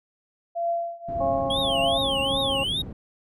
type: tone with tremolo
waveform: sine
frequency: 682 Hz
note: F5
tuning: 41 cents flat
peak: -21 dBFS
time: 0.55-1.99 s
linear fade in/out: 20 ms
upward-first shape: triangle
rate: 1.7 Hz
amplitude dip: 95%
type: low-pass noise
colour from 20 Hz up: white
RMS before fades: -35 dBFS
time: 1.08-2.93 s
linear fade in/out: 5 ms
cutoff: 200 Hz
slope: 12 dB/octave
type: harmonic tone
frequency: 272.3 Hz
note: C#4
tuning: 31 cents flat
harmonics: 1 / 2 / 3 / 4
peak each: -33 / -27 / -31 / -34 dBFS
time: 1.2-2.64 s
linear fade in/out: 10 ms
type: tone with vibrato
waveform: triangle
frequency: 3222 Hz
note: G7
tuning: 47 cents sharp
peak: -23 dBFS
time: 1.5-2.82 s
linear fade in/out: 5 ms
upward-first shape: triangle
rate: 2.5 Hz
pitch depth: 290 cents each way
effects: none